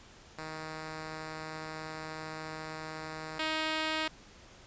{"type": "tone pair in turn", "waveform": "5% pulse", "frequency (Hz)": [157.2, 314.4], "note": ["D#3", "D#4"], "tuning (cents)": [18, 18], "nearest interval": "octave", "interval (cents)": 1200, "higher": "second", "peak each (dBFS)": [-28, -19], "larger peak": "second", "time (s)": [[0.38, 3.39], [3.39, 4.08]], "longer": "first", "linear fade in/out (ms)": 5, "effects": ["pink hiss -55 dBFS RMS until 4.66 s", "resampled to 16000 Hz"]}